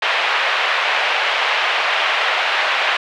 white band-pass noise, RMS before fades -18 dBFS, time 0.02-2.97 s, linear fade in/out 5 ms, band 570 to 3000 Hz, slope 24 dB/octave, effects none

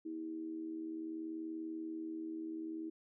sine tone with amplitude modulation, 321.3 Hz, E4, 44 cents flat, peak -37 dBFS, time 0.05-2.9 s, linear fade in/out 10 ms, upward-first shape sine, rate 80.6 Hz, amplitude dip 60%, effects none

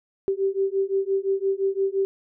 sine beating tone pair, 386.5 / 392.3 Hz, G4 / G4, -24 / +1 cents, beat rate 5.8 Hz, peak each -24 dBFS, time 0.28-2.05 s, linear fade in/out 0 ms, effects none

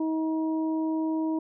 harmonic tone, 317.8 Hz, D#4, 37 cents sharp, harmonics 1 / 2 / 3, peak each -25 / -38 / -38 dBFS, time 0-1.39 s, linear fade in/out 5 ms, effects none

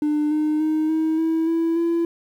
triangle tone with pitch steps, 299.3 / 305.2 / 311.3 / 317.5 / 323.8 / 330.2 / 336.7 Hz, D4 / D#4 / D#4 / D#4 / E4 / E4 / E4, +33 / -33 / +1 / +35 / -31 / +3 / +37 cents, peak -15 dBFS, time 0.02-2.05 s, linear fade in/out 2 ms, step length 290 ms, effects tanh soft clip ceiling -13 dBFS + 9-bit

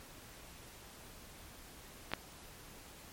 clicks, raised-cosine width 0.3 ms, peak -25 / -16 dBFS, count 2, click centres 2.117 / 2.136 s, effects pink hiss -54 dBFS RMS until 3.12 s + MP3 64 kbps

